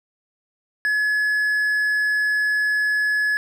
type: tone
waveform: triangle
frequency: 1700 Hz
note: G#6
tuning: 40 cents sharp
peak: -16 dBFS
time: 0.85-3.37 s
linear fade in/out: 0 ms
effects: none